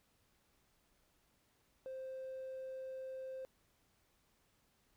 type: tone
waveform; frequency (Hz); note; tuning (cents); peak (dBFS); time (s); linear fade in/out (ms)
triangle; 524; C5; +2; -40; 1.86-3.45; 0
effects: tanh soft clip ceiling -39 dBFS + pink hiss -75 dBFS RMS until 4.96 s